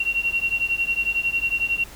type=beating tone pair; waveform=sine; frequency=2738 / 2749 Hz; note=F7 / F7; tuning=-35 / -28 cents; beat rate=11 Hz; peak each=-24 / -23 dBFS; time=0-1.84 s; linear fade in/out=5 ms; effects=added 50 Hz sine -43 dBFS peak until 1.95 s + pink hiss -43 dBFS RMS until 1.95 s